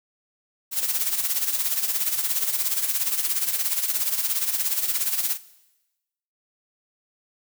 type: noise with tremolo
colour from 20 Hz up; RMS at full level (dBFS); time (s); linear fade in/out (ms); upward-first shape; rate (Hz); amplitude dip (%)
blue; -22; 0.71-5.38; 50; sine; 17; 65
effects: noise-tail reverb RT60 1.0 s tail -18 dB re dry